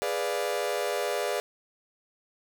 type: chord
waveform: 40% pulse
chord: G# diminished seventh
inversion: none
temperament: equal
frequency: 415.3 / 493.9 / 587.3 / 698.5 Hz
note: G#4 / B4 / D5 / F5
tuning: 0 / 0 / 0 / 0 cents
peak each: -32 / -32 / -31 / -34 dBFS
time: 0.02-1.4 s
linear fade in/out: 0 ms
effects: none